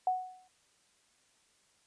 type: tone with exponential decay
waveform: sine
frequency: 740 Hz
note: F#5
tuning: in tune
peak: -24 dBFS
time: 0.07-0.48 s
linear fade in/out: 2 ms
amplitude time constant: 88 ms
effects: white hiss -69 dBFS RMS until 1.86 s + resampled to 22050 Hz